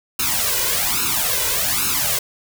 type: noise with flanger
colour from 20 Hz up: white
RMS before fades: -20 dBFS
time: 0.19-2.19 s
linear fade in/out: 5 ms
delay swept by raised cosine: 0.75 to 2.05 ms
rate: 1.2 Hz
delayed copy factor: +1
effects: none